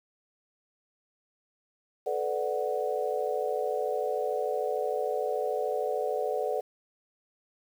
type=chord; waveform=sine; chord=B minor seventh; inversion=third; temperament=equal with one note detuned; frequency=433.9 / 493.9 / 587.3 / 740 Hz; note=A4 / B4 / D5 / F#5; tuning=-24 / 0 / 0 / 0 cents; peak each=-32 / -32 / -33 / -34 dBFS; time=2.06-6.61 s; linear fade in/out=10 ms; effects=9-bit